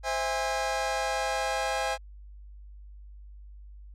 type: chord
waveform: sawtooth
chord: C augmented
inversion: none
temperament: just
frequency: 523.3 / 654.1 / 817.6 Hz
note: C5 / E5 / G#5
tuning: 0 / -14 / -27 cents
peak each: -29 / -29 / -26 dBFS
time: 0.03-1.98 s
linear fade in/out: 50 ms
effects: added 50 Hz sine -44 dBFS peak until 3.94 s + low-pass 8000 Hz 12 dB/octave